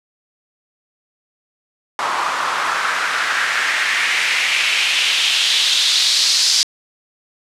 white noise with band-pass filter sweep, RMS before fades -17 dBFS, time 1.99-6.63 s, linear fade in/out 0 ms, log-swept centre 980 to 4900 Hz, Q 2.6, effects low-pass 9000 Hz 12 dB/octave

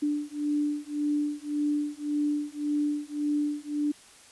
sine beating tone pair, 293.7 / 295.5 Hz, D4 / D4, 0 / +11 cents, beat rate 1.8 Hz, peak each -29 dBFS, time 0.02-3.92 s, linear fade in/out 10 ms, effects white hiss -53 dBFS RMS until 4.31 s + resampled to 24000 Hz

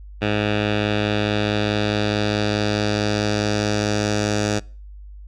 10% pulse tone with low-pass filter sweep, 104.7 Hz, G#2, 15 cents sharp, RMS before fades -21 dBFS, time 0.21-4.6 s, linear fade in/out 20 ms, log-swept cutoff 3000 to 6400 Hz, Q 2.2, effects noise-tail reverb RT60 0.4 s tail -25 dB re dry + added 50 Hz sine -36 dBFS peak until 5.27 s

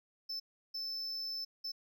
triangle tone bursts at uneven times, 5274 Hz, E8, in tune, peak -36 dBFS, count 3, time 0.29-0.4 / 0.74-1.45 / 1.64-1.72 s, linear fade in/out 10 ms, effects none

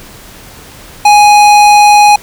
sine tone with hard clipping, 830.6 Hz, G#5, in tune, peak -3 dBFS, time 1.05-2.16 s, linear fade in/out 5 ms, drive 17 dB, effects pink hiss -33 dBFS RMS until 2.22 s

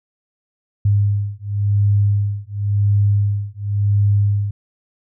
sine beating tone pair, 101.4 / 102.33 Hz, G#2 / G#2, -41 / -25 cents, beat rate 0.93 Hz, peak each -17 dBFS, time 0.85-4.51 s, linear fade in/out 5 ms, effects none

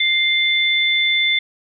sine tone pair together, 2094 / 3522 Hz, C7 / A7, +1 / +1 cents, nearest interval major sixth, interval 900 cents, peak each -17 dBFS, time 0-1.39 s, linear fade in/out 5 ms, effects none

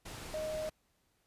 pink low-pass noise, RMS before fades -46 dBFS, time 0.05-0.7 s, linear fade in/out 10 ms, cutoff 11000 Hz, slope 12 dB/octave
sine tone, 622.3 Hz, D#5, in tune, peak -35 dBFS, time 0.34-0.69 s, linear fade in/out 0 ms
effects pink hiss -75 dBFS RMS until 1.26 s + resampled to 32000 Hz

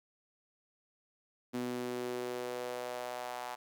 sawtooth tone with high-pass filter sweep, 123.47 Hz, B2, in tune, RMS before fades -39 dBFS, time 1.53-3.56 s, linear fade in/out 20 ms, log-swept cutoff 260 to 830 Hz, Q 2.9, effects none

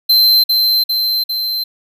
square tone with echo, 4104 Hz, C8, 34 cents flat, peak -8 dBFS, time 0.09-0.44 s, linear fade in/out 10 ms, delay 400 ms, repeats 3, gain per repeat -3 dB, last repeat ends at 1.64 s, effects none

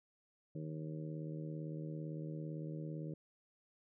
harmonic tone, 77.78 Hz, D#2, in tune, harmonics 2 / 3 / 4 / 5 / 6 / 7, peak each -42 / -55 / -48 / -54 / -54 / -54 dBFS, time 0.55-3.14 s, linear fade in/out 5 ms, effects none

